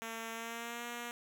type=tone with pitch glide; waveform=5% pulse; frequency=226.6 to 238.6 Hz; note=A#3 to A#3; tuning=-49 to +41 cents; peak=-29 dBFS; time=0.02-1.11 s; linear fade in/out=0 ms; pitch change=+90 cents; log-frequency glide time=0.32-0.85 s; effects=none